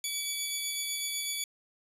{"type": "tone pair together", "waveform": "15% pulse", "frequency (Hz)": [2288, 3428], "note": ["D7", "A7"], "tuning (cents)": [-46, -46], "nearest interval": "perfect fifth", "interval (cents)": 700, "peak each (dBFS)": [-29, -27], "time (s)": [0.04, 1.44], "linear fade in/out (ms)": 2, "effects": ["resampled to 32000 Hz"]}